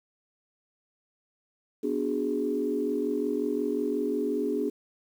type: chord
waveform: sine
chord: G# half-diminished seventh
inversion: first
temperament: equal with one note detuned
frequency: 246.9 / 292.8 / 370 / 415.3 Hz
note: B3 / D4 / F#4 / G#4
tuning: 0 / -5 / 0 / 0 cents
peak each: -32 / -30 / -34 / -29 dBFS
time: 1.83-4.7 s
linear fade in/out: 10 ms
effects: tanh soft clip ceiling -15 dBFS + 9-bit